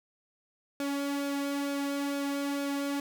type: tone with flanger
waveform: sawtooth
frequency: 281.7 Hz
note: C#4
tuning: 28 cents sharp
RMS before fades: -32 dBFS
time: 0.8-3 s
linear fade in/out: 2 ms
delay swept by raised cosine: 1 to 2.5 ms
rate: 2.2 Hz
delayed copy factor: -0.55
effects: none